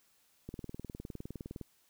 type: click train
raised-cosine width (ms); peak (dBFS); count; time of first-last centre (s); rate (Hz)
3; -29; 23; 0.49-1.612; 19.6
effects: white hiss -70 dBFS RMS until 1.89 s